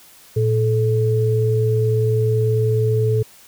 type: tone pair together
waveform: sine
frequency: 114.79 / 433.9 Hz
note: A#2 / A4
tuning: -26 / -24 cents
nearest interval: octave + major seventh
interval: 2302 cents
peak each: -16 / -19 dBFS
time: 0.36-3.23 s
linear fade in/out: 10 ms
effects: white hiss -47 dBFS RMS until 3.47 s